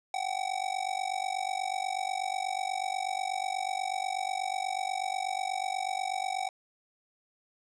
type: tone with amplitude modulation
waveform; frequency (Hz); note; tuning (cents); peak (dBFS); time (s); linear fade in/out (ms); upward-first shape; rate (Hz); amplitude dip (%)
square; 760; F#5; +46; -27; 0.14-6.49; 2; sine; 48.2; 95
effects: resampled to 22050 Hz